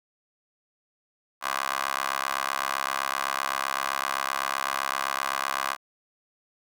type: tone with high-pass filter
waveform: 15% pulse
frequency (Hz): 67.8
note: C#2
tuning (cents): -38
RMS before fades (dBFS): -29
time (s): 1.41-5.77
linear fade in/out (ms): 50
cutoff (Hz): 1100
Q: 2.5
effects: none